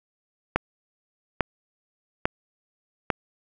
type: click train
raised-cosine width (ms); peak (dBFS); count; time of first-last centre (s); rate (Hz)
0.5; -5; 4; 0.56-3.102; 1.18
effects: none